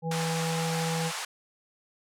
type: harmonic tone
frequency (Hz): 163.7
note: E3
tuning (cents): -12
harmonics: 1 / 3 / 5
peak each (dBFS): -29 / -34 / -36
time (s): 0.02-1.12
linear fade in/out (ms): 50
type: band-pass noise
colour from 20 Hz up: pink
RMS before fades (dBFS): -35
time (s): 0.11-1.25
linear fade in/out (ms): 5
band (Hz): 710 to 9900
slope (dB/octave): 24
effects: none